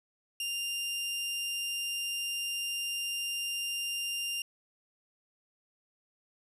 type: tone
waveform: sawtooth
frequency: 2794 Hz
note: F7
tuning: in tune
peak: -29 dBFS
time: 0.4-4.42 s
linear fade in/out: 2 ms
effects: resampled to 32000 Hz